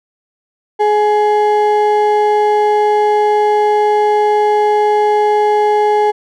triangle ring-modulated tone, 630 Hz, D#5, 21 cents sharp, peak -4 dBFS, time 0.79-6.12 s, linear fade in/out 20 ms, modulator 209 Hz, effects none

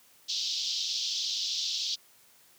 pink band-pass noise, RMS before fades -32 dBFS, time 0.28-1.96 s, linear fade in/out 20 ms, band 3300 to 5800 Hz, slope 48 dB/octave, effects white hiss -60 dBFS RMS until 2.58 s + high-pass 80 Hz 12 dB/octave

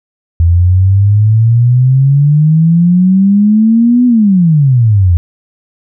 sine exponential two-way sweep, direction up then down, 82.9 to 250 to 82.9 Hz, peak -4 dBFS, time 0.4-5.17 s, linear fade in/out 0 ms, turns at 4.06 s, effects none

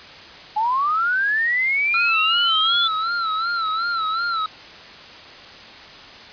sine linear sweep, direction up, 830.6 to 3500 Hz, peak -17 dBFS, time 0.56-2.88 s, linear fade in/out 10 ms
square tone with vibrato, 1338 Hz, E6, 25 cents sharp, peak -21 dBFS, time 1.94-4.46 s, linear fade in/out 2 ms, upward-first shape sine, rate 2.7 Hz, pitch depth 86 cents each way
effects white hiss -40 dBFS RMS until 6.32 s + resampled to 11025 Hz

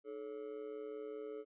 triangle tone with amplitude modulation, 431.5 Hz, A4, 34 cents flat, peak -37 dBFS, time 0.04-1.45 s, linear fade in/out 50 ms, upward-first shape sine, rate 125 Hz, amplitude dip 85%, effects resampled to 8000 Hz

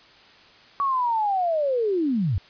sine linear sweep, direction down, 1136 to 81.7 Hz, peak -20 dBFS, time 0.8-2.38 s, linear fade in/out 0 ms, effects white hiss -51 dBFS RMS until 2.49 s + resampled to 11025 Hz

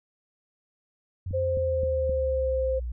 sine exponential sweep, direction down, 92.3 to 59.1 Hz, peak -29 dBFS, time 1.26-2.92 s, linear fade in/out 5 ms
click train, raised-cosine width 5 ms, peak -24 dBFS, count 4, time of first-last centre 1.31-2.095 s, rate 3.82 Hz
sine tone, 523.3 Hz, C5, in tune, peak -24 dBFS, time 1.33-2.8 s, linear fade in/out 20 ms
effects none

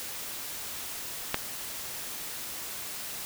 click, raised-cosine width 0.3 ms, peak -9 dBFS, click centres 1.344 s, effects white hiss -38 dBFS RMS until 3.25 s

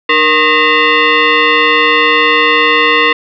sine tone with frequency modulation, 470 Hz, A#4, 14 cents sharp, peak -6 dBFS, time 0.09-3.13 s, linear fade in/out 5 ms, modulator 773 Hz, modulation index 3.4, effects none

